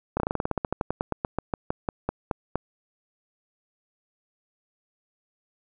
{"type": "slowing click train", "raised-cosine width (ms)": 1, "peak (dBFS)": -11, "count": 24, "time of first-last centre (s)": [0.17, 2.556], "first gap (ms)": 30, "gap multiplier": 1.1, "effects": []}